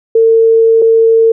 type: tone pair in turn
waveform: sine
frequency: 452.1 / 452.1 Hz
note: A4 / A4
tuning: +47 / +47 cents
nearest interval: unison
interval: 0 cents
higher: neither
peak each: -4 dBFS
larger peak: neither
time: 0.15-0.82 / 0.82-1.32 s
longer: first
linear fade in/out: 5 ms
effects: none